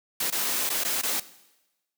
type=noise with dropouts; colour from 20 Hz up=white; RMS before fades=-27 dBFS; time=0.2-1.2 s; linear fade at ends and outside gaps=5 ms; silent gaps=0.303-0.323 / 0.693-0.7 / 0.838-0.848 / 1.016-1.032 s; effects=noise-tail reverb RT60 1.0 s tail -17 dB re dry + high-pass 200 Hz 12 dB/octave